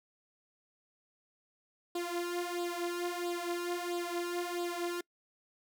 sawtooth tone with flanger, 349.2 Hz, F4, in tune, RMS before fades -36 dBFS, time 1.95-5.01 s, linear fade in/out 5 ms, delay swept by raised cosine 0.24 to 3.64 ms, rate 1.5 Hz, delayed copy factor +0.75, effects noise-tail reverb RT60 0.1 s tail -25 dB re dry

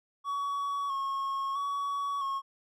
triangle tone with vibrato, 1108.7 Hz, C#6, in tune, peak -28 dBFS, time 0.24-2.42 s, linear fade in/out 50 ms, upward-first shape square, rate 0.76 Hz, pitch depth 29 cents each way, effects none

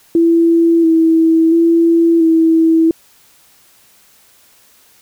sine tone with vibrato, 329.6 Hz, E4, in tune, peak -7 dBFS, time 0.15-2.91 s, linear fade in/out 2 ms, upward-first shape square, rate 0.73 Hz, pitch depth 23 cents each way, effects white hiss -49 dBFS RMS until 5.01 s

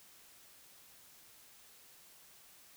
silence, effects white hiss -60 dBFS RMS until 2.76 s

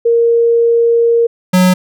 sine / square tone pair in turn, 466.2 / 183.2 Hz, A#4 / F#3, 0 / -17 cents, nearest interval octave + major third, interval 1617 cents, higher first, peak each -7 dBFS, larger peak neither, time 0.05-1.27 / 1.53-1.74 s, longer first, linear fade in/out 10 ms, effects none

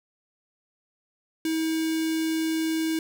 square tone with notch filter, 320.7 Hz, E4, 48 cents flat, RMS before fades -26 dBFS, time 1.45-2.99 s, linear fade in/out 2 ms, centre 860 Hz, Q 0.71, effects none

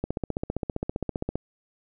click train, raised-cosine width 2 ms, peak -14 dBFS, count 21, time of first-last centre 0.04-1.356 s, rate 15.2 Hz, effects none

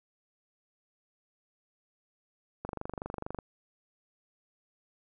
click train, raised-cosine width 1 ms, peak -22 dBFS, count 19, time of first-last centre 2.65-3.388 s, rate 24.4 Hz, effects none

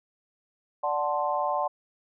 sine chord, D dominant seventh, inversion none, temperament equal, 587.3 / 740 / 880 / 1046.5 Hz, D5 / F#5 / A5 / C6, 0 / 0 / 0 / 0 cents, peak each -30 dBFS, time 0.83-1.68 s, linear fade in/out 10 ms, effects none

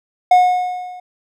triangle tone with level ramp, 726 Hz, F#5, 33 cents flat, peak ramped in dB -3 to -30 dBFS, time 0.31-1 s, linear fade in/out 5 ms, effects none

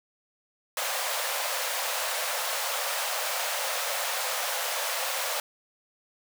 pink high-pass noise, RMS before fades -30 dBFS, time 0.77-5.4 s, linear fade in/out 2 ms, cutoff 500 Hz, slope 96 dB/octave, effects none

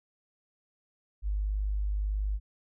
sine tone, 50.8 Hz, G#1, 38 cents flat, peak -27 dBFS, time 1.22-2.4 s, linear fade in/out 50 ms, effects none

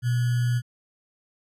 sine tone with sample-and-hold, 121.6 Hz, B2, 26 cents flat, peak -20 dBFS, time 0.02-0.62 s, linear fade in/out 50 ms, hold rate 1575 Hz, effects resampled to 32000 Hz

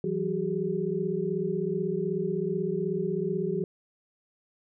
sine tone cluster, 165.2 / 187.8 / 377 / 413.1 Hz, E3 / F#3 / F#4 / G#4, +4 / +26 / +32 / -9 cents, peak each -33 / -33 / -30 / -32 dBFS, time 0.04-3.64 s, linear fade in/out 2 ms, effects none

